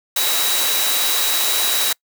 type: tone in noise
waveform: sine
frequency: 3881 Hz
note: B7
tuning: 31 cents flat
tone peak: -22 dBFS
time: 0.16-1.93 s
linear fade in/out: 5 ms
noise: white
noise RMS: -19 dBFS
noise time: 0.16-1.93 s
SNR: -6 dB
effects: noise-tail reverb RT60 0.1 s tail -26 dB re dry + high-pass 400 Hz 12 dB/octave